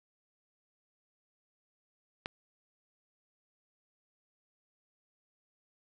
click, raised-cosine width 0.3 ms, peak -19 dBFS, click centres 2.259 s, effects none

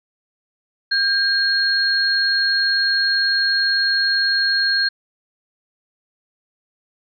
sine tone pair together, 1600 / 4271 Hz, G6 / C8, +35 / +35 cents, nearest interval octave + perfect fourth, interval 1700 cents, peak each -18 dBFS, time 0.91-4.89 s, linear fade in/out 10 ms, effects none

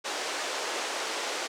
pink band-pass noise, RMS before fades -33 dBFS, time 0.04-1.48 s, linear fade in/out 20 ms, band 390 to 7700 Hz, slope 24 dB/octave, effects none

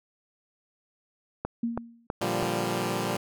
click train, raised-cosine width 1 ms, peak -15 dBFS, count 4, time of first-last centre 1.45-2.427 s, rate 3.07 Hz
sine tone with exponential decay, 233.1 Hz, A#3, in tune, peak -23 dBFS, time 1.63-2.07 s, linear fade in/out 5 ms, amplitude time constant 95 ms
10% pulse chord, G minor seventh, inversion first, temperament equal, 116.54 / 146.83 / 174.61 / 196 Hz, Bb2 / D3 / F3 / G3, 0 / 0 / 0 / 0 cents, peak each -24 / -28 / -24 / -23 dBFS, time 2.21-3.17 s, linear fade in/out 5 ms
effects none

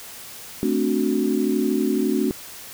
sine chord, D dominant seventh, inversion second, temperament equal, 220 / 261.6 / 293.7 / 370 Hz, A3 / C4 / D4 / F#4, 0 / 0 / 0 / 0 cents, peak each -24 dBFS, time 0.63-2.31 s, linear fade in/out 0 ms, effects white hiss -39 dBFS RMS until 2.73 s

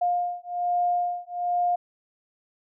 sine beating tone pair, 707 / 708.2 Hz, F5 / F5, +21 / +24 cents, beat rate 1.2 Hz, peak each -26 dBFS, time 0.01-1.76 s, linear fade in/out 10 ms, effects none

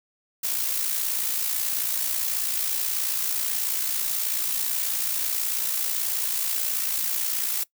blue noise with amplitude modulation, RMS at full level -24 dBFS, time 0.43-7.64 s, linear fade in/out 10 ms, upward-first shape sine, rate 58.4 Hz, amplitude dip 50%, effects noise-tail reverb RT60 0.1 s tail -21 dB re dry

